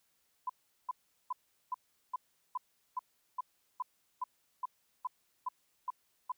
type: tone bursts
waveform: sine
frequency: 1005 Hz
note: B5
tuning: 30 cents sharp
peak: -32 dBFS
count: 15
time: 0.47-6.32 s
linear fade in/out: 5 ms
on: 26 ms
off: 390 ms
effects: white hiss -75 dBFS RMS until 6.37 s